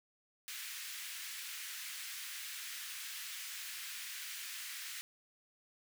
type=high-pass noise; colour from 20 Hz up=pink; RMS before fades=-45 dBFS; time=0.48-5.01 s; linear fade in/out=0 ms; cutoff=1700 Hz; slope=24 dB/octave; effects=none

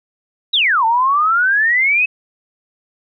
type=exponential two-way sweep; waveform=sine; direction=down then up; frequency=3993 to 880 to 2595 Hz; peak=-11 dBFS; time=0.53-2.06 s; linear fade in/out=10 ms; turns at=0.85 s; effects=none

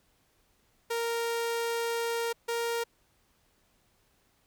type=tone pair in turn; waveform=sawtooth; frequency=465 / 466.7 Hz; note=A#4 / A#4; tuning=-4 / +2 cents; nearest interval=unison; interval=6 cents; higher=second; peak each=-25 / -25 dBFS; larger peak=neither; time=0.9-2.33 / 2.48-2.84 s; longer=first; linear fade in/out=10 ms; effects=pink hiss -69 dBFS RMS until 4.46 s

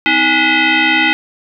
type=tone with frequency modulation; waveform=sine; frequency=254.5 Hz; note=C4; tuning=48 cents flat; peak=-9 dBFS; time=0.06-1.13 s; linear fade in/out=0 ms; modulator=573 Hz; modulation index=5; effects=none

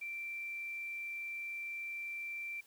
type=tone; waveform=sine; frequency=2349 Hz; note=D7; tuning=in tune; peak=-39 dBFS; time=0.01-2.61 s; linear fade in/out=10 ms; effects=white hiss -65 dBFS RMS until 2.66 s

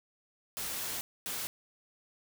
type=noise bursts at uneven times; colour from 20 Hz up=white; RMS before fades=-37 dBFS; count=2; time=0.57-1.01 / 1.26-1.47 s; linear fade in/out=0 ms; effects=none

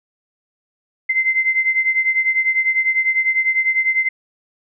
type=beating tone pair; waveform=sine; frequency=2072 / 2082 Hz; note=C7 / C7; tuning=-17 / -9 cents; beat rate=10 Hz; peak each=-16 / -20 dBFS; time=1.09-4.09 s; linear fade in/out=10 ms; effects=none

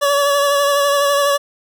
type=tone with vibrato; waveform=25% pulse; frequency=568 Hz; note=C#5; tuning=42 cents sharp; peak=-9 dBFS; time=0.01-1.38 s; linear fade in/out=20 ms; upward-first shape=sine; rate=12 Hz; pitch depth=25 cents each way; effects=none

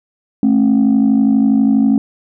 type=tone pair together; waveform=sine; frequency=217.4 / 269.7 Hz; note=A3 / C#4; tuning=-21 / -47 cents; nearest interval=major third; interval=374 cents; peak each=-10 dBFS; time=0.43-1.98 s; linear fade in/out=2 ms; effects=tanh soft clip ceiling -5 dBFS

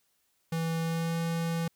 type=tone with pitch glide; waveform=square; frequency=164.2 to 166.3 Hz; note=E3 to E3; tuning=-6 to +16 cents; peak=-29 dBFS; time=0.52-1.68 s; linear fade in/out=5 ms; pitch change=+22 cents; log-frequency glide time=0.81-1.18 s; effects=white hiss -73 dBFS RMS until 1.75 s

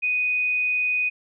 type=tone; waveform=sine; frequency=2489 Hz; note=D#7; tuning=in tune; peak=-20 dBFS; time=0.02-1.1 s; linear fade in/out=20 ms; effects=none

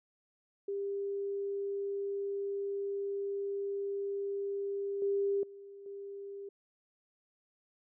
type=tone with level steps; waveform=sine; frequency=398.7 Hz; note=G4; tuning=29 cents sharp; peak=-33 / -28 / -47 / -41 dBFS; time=0.68-6.49 s; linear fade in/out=5 ms; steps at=5.02 / 5.43 / 5.86 s; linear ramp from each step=2 ms; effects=none

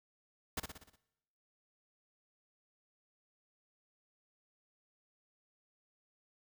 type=noise with echo; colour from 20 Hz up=pink; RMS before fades=-37 dBFS; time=0.57-0.6 s; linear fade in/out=5 ms; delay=60 ms; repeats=6; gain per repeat=-5 dB; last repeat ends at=0.96 s; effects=noise-tail reverb RT60 0.9 s tail -20 dB re dry

